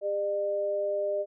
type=tone pair together; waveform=sine; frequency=402.5 / 603 Hz; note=G4 / D5; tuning=+46 / +46 cents; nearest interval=perfect fifth; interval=700 cents; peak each=-33 / -27 dBFS; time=0.01-1.26 s; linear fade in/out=50 ms; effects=none